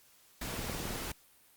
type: noise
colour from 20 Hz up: pink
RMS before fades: -39 dBFS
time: 0.41-1.12 s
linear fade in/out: 5 ms
type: click train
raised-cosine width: 2 ms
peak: -27 dBFS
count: 9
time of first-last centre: 0.54-0.959 s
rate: 19.1 Hz
effects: white hiss -63 dBFS RMS until 1.56 s + Opus 48 kbps